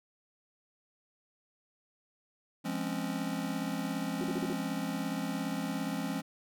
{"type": "chord", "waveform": "square", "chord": "Db major seventh", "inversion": "first", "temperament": "just", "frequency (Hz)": [173.24, 207.9, 259.9, 277.2], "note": ["F3", "Ab3", "C4", "Db4"], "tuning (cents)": [-14, 2, -11, 0], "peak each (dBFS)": -39, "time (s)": [2.64, 6.22], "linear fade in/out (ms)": 20}
{"type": "tone bursts", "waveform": "sine", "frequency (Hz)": 358.5, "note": "F4", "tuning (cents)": 45, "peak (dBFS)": -33, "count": 5, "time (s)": [4.21, 4.527], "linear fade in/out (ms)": 0, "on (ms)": 29, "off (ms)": 43}
{"effects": []}